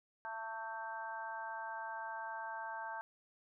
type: harmonic tone with a mistuned harmonic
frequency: 223.7 Hz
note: A3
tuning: 29 cents sharp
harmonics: 3 / 4 / 5 / 6 / 7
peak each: -50 / -43 / -51 / -56 / -46 dBFS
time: 0.25-3.01 s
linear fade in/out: 0 ms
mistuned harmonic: 6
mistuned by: -43 cents
effects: none